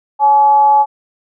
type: tone with frequency modulation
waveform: sine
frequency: 850 Hz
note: G#5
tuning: 40 cents sharp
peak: -6 dBFS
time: 0.19-0.86 s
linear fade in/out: 50 ms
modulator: 295 Hz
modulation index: 0.23
effects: none